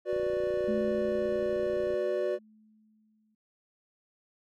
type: chord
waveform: triangle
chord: B minor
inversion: second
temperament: equal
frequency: 370 / 493.9 / 587.3 Hz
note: F#4 / B4 / D5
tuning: 0 / 0 / 0 cents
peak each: -29 / -32 / -29 dBFS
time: 0.05-2.39 s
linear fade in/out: 50 ms
type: click train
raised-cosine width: 3 ms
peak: -34 dBFS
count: 54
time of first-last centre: 0.13-1.939 s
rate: 29.3 Hz
type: tone with exponential decay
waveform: sine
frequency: 215.8 Hz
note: A3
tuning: 33 cents flat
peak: -29 dBFS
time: 0.68-3.35 s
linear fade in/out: 5 ms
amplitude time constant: 580 ms
effects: none